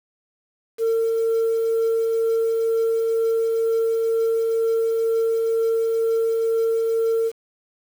sine tone with tremolo, 453.6 Hz, A#4, 47 cents flat, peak -15 dBFS, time 0.78-7.32 s, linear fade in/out 50 ms, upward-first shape triangle, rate 2.1 Hz, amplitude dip 25%, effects tanh soft clip ceiling -15 dBFS + 7-bit

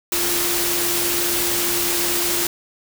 sine tone in noise, 347.2 Hz, F4, 10 cents flat, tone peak -27 dBFS, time 0.12-2.47 s, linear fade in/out 2 ms, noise white, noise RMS -21 dBFS, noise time 0.12-2.47 s, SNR -9 dB, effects none

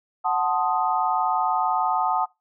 sine chord, F# diminished seventh, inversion none, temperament equal, 740 / 880 / 1046.5 / 1244.5 Hz, F#5 / A5 / C6 / Eb6, 0 / 0 / 0 / 0 cents, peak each -24 / -24 / -30 / -26 dBFS, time 0.24-2.26 s, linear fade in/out 20 ms, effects noise-tail reverb RT60 0.2 s tail -22 dB re dry

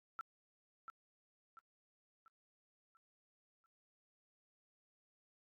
sine tone with echo, 1334 Hz, E6, 20 cents sharp, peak -40 dBFS, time 0.19-0.21 s, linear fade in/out 0 ms, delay 690 ms, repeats 5, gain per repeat -7 dB, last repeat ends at 3.66 s, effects AAC 64 kbps

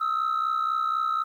sine tone pair together, 1264 / 1328 Hz, D#6 / E6, +27 / +12 cents, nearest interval minor second, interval 85 cents, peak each -24 dBFS, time 0-1.24 s, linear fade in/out 20 ms, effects tanh soft clip ceiling -20 dBFS + 10-bit

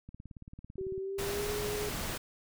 click train, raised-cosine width 5 ms, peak -34 dBFS, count 17, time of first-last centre 0.09-0.979 s, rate 18 Hz
sine tone with pitch glide, 379.7 to 416.5 Hz, F#4 to G#4, +45 to +5 cents, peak -34 dBFS, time 0.78-1.89 s, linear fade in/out 2 ms, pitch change +160 cents, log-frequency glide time 0.95-1.5 s
pink noise, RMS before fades -37 dBFS, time 1.18-2.18 s, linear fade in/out 10 ms
effects none

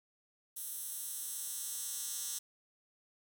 10% pulse tone with high-pass filter sweep, 236.1 Hz, A#3, 22 cents sharp, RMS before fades -41 dBFS, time 0.56-2.39 s, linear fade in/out 10 ms, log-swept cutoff 11000 to 7000 Hz, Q 1.3, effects none

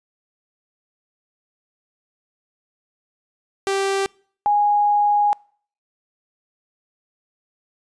sawtooth / sine tone pair in turn, 391.2 / 826.1 Hz, G4 / G#5, -4 / -9 cents, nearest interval octave + minor second, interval 1295 cents, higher second, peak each -15 / -14 dBFS, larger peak second, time 3.67-4.06 / 4.46-5.33 s, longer second, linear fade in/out 0 ms, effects noise-tail reverb RT60 0.5 s tail -26 dB re dry + resampled to 22050 Hz

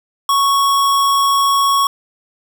square tone, 1108.7 Hz, C#6, in tune, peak -12 dBFS, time 0.29-1.87 s, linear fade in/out 2 ms, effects none

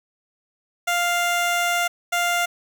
15% pulse tone bursts at uneven times, 698.5 Hz, F5, in tune, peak -13 dBFS, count 2, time 0.87-1.88 / 2.12-2.46 s, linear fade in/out 10 ms, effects none

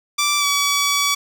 10% pulse tone with pitch glide, 1170 to 1140 Hz, D6 to C#6, -7 to +48 cents, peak -8 dBFS, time 0.18-1.15 s, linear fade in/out 10 ms, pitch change -45 cents, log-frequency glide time 0.38-0.46 s, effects none

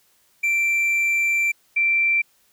triangle / sine tone pair in turn, 2349 / 2349 Hz, D7 / D7, 0 / 0 cents, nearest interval unison, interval 0 cents, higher neither, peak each -16 / -16 dBFS, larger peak neither, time 0.43-1.52 / 1.76-2.22 s, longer first, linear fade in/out 10 ms, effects white hiss -61 dBFS RMS until 2.52 s

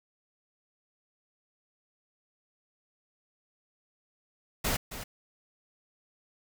pink noise with echo, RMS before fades -29 dBFS, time 4.64-4.77 s, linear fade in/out 10 ms, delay 270 ms, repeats 1, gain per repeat -11 dB, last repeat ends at 5.04 s, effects none

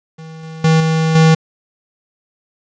square tone with level steps, 160.2 Hz, E3, 49 cents flat, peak -32 / -29 / -9 / -13 / -7 dBFS, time 0.18-1.35 s, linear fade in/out 10 ms, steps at 0.43 / 0.64 / 0.8 / 1.15 s, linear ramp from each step 5 ms, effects resampled to 16000 Hz + 8-bit

